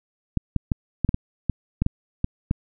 clicks, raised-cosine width 5 ms, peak -8 dBFS, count 11, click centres 0.373 / 0.563 / 0.718 / 1.047 / 1.091 / 1.144 / 1.497 / 1.82 / 1.864 / 2.244 / 2.511 s, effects none

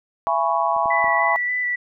sine chord, C# minor seventh, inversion first, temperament equal with one note detuned, 673.5 / 830.6 / 987.8 / 1108.7 Hz, E5 / G#5 / B5 / C#6, +37 / 0 / 0 / 0 cents, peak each -23 dBFS, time 0.27-1.36 s, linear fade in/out 0 ms
clicks, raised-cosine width 2 ms, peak -31 / -24 / -24 / -33 dBFS, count 4, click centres 0.764 / 0.858 / 1.043 / 1.081 s
sine tone with vibrato, 1975.5 Hz, B6, in tune, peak -20 dBFS, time 0.9-1.76 s, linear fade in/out 10 ms, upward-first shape square, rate 3.4 Hz, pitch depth 13 cents each way
effects none

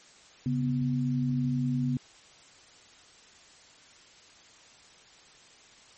sine tone pair together, 137.29 / 247.4 Hz, C#3 / B3, -16 / +3 cents, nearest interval minor seventh, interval 1019 cents, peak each -28 dBFS, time 0.46-1.97 s, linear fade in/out 2 ms, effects white hiss -55 dBFS RMS until 5.97 s + MP3 32 kbps

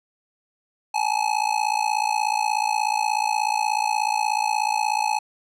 square tone with amplitude modulation, 852 Hz, G#5, 44 cents sharp, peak -17 dBFS, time 0.94-5.19 s, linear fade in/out 10 ms, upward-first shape sine, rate 56.6 Hz, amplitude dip 95%, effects low-pass 9000 Hz 12 dB/octave

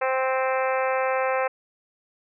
harmonic tone, 261.6 Hz, C4, in tune, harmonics 2 / 3 / 4 / 5 / 6 / 7 / 8 / 9 / 10, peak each -24 / -28 / -30 / -32 / -34 / -35 / -36 / -37 / -38 dBFS, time 0.01-1.48 s, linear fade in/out 10 ms, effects none

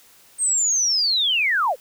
sine linear sweep, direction down, 8550 to 442.1 Hz, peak -17 dBFS, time 0.38-1.76 s, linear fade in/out 50 ms, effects white hiss -52 dBFS RMS until 1.8 s

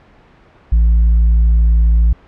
sine tone with tanh clipping, 56.3 Hz, A1, 40 cents sharp, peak -8 dBFS, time 0.72-2.13 s, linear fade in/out 5 ms, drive 2 dB, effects pink hiss -46 dBFS RMS until 2.27 s + low-pass 2000 Hz 12 dB/octave

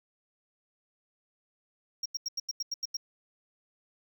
triangle tone bursts, 5588 Hz, F8, in tune, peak -29 dBFS, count 9, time 2.03-2.969 s, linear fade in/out 5 ms, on 27 ms, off 87 ms, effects none

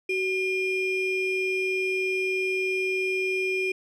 triangle ring-modulated tone, 1396.9 Hz, F6, in tune, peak -19 dBFS, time 0.09-3.72 s, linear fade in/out 5 ms, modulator 1020 Hz, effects none

